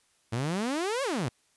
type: exponential two-way sweep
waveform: sawtooth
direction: up then down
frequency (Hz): 108.3 to 573 to 108.3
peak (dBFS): -24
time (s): 0.32-1.29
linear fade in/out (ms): 10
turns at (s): 1.03
effects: white hiss -68 dBFS RMS until 1.56 s + resampled to 24000 Hz